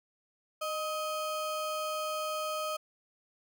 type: ring-modulated tone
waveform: square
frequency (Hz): 940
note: A#5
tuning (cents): +14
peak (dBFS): -30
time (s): 0.61-2.77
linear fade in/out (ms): 10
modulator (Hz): 323
effects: none